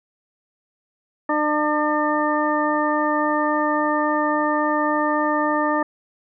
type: harmonic tone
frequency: 300.6 Hz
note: D4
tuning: 40 cents sharp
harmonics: 1 / 2 / 3 / 4 / 6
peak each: -23 / -24 / -24 / -24 / -27 dBFS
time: 1.29-5.83 s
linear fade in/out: 5 ms
effects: none